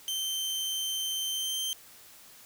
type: tone with pitch glide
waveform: sawtooth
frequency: 3109 to 3134 Hz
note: G7 to G7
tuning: -15 to -1 cents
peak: -27 dBFS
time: 0.08-1.73 s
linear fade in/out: 0 ms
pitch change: +14 cents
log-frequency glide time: 1.32-1.58 s
effects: white hiss -53 dBFS RMS until 2.45 s